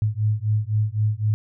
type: beating tone pair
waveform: sine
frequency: 105.1 / 109 Hz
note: G#2 / A2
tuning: +21 / -16 cents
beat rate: 3.9 Hz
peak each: -22 dBFS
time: 0.02-1.34 s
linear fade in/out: 0 ms
effects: none